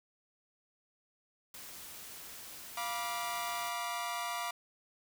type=noise; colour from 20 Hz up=white; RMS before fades=-48 dBFS; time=1.54-3.69 s; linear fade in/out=2 ms
type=chord; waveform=sawtooth; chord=B diminished; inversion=second; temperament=equal with one note detuned; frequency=698.5 / 969.7 / 1174.7 Hz; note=F5 / B5 / D6; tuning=0 / -32 / 0 cents; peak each=-36 dBFS; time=2.77-4.51 s; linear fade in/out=5 ms
effects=none